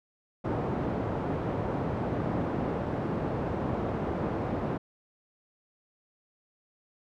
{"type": "band-pass noise", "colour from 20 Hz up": "pink", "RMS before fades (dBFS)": -31, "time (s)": [0.44, 4.78], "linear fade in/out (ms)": 10, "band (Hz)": [100, 800], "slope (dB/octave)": 12, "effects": []}